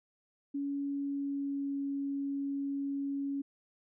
sine tone with pitch glide, 281.4 to 278.7 Hz, C#4 to C#4, +26 to +9 cents, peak -32 dBFS, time 0.54-3.42 s, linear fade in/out 10 ms, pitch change -17 cents, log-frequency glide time 0.81-1.8 s, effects none

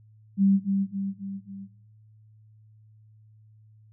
sine tone with echo, 196 Hz, G3, in tune, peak -17 dBFS, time 0.37-0.6 s, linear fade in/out 50 ms, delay 270 ms, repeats 4, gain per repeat -5 dB, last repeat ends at 1.68 s, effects noise-tail reverb RT60 0.7 s tail -19 dB re dry + added 108 Hz sine -52 dBFS peak until 3.92 s

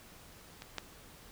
clicks, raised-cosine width 0.2 ms, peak -27 / -18 dBFS, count 2, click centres 0.621 / 0.783 s, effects pink hiss -55 dBFS RMS until 1.31 s

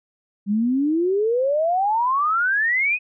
sine exponential sweep, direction up, 196.3 to 2552 Hz, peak -17 dBFS, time 0.46-2.99 s, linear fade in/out 50 ms, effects none

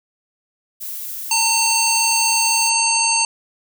violet noise, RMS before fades -29 dBFS, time 0.8-2.7 s, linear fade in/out 20 ms
harmonic tone, 906 Hz, A#5, 50 cents flat, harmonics 1 / 3 / 5 / 7 / 9, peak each -21 / -21 / -21 / -21 / -21 dBFS, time 1.31-3.25 s, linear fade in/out 2 ms
effects none

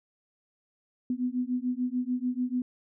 sine beating tone pair, 246.4 / 253.2 Hz, B3 / B3, -4 / +43 cents, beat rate 6.8 Hz, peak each -30 dBFS, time 1.1-2.62 s, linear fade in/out 2 ms, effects none

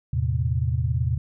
sine tone cluster, 81.3 / 111.9 / 129.9 Hz, E2 / A2 / C3, -23 / +30 / -12 cents, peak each -25 dBFS, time 0.13-1.18 s, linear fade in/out 5 ms, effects none

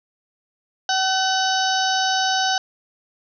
harmonic tone with a mistuned harmonic, 760 Hz, F#5, 46 cents sharp, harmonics 1 / 2 / 4 / 5 / 6 / 7 / 8, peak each -21 / -24 / -27 / -28 / -29 / -29 / -30 dBFS, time 0.89-2.58 s, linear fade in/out 2 ms, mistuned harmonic 4, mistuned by -31 cents, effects none

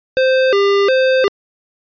square tone with vibrato, 456.3 Hz, A#4, 37 cents flat, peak -11 dBFS, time 0.17-1.28 s, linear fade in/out 0 ms, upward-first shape square, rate 1.4 Hz, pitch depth 230 cents each way, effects resampled to 11025 Hz

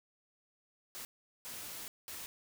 white noise bursts at uneven times, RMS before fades -45 dBFS, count 3, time 0.95-1.05 / 1.45-1.88 / 2.08-2.26 s, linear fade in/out 0 ms, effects none

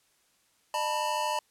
square tone cluster, 606 / 885 / 978 Hz, D#5 / A5 / B5, -46 / +10 / -17 cents, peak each -35 / -32 / -32 dBFS, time 0.74-1.39 s, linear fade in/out 2 ms, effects white hiss -68 dBFS RMS until 1.5 s + low-pass 11000 Hz 12 dB/octave

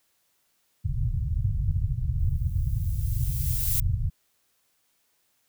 white low-pass noise, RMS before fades -26 dBFS, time 0.84-4.1 s, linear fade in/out 10 ms, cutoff 130 Hz, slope 48 dB/octave
violet noise with exponential growth, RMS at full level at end -25 dBFS, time 2.19-3.8 s, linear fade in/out 2 ms, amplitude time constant 350 ms
effects white hiss -70 dBFS RMS until 5.48 s

